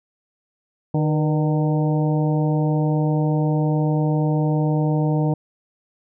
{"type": "harmonic tone with a mistuned harmonic", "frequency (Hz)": 152.4, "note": "D#3", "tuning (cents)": -36, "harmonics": [1, 2, 3, 4, 5, 6], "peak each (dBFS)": [-18, -24, -28, -30, -32, -34], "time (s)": [0.94, 5.34], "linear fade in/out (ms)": 5, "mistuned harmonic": 3, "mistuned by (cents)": 70, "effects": []}